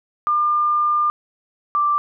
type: tone pair in turn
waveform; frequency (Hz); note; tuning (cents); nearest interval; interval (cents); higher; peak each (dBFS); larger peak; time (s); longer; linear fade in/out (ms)
sine; 1200 / 1176; D6 / D6; +37 / +2; unison; 35; first; -15; neither; 0.27-1.1 / 1.75-1.98; first; 0
effects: none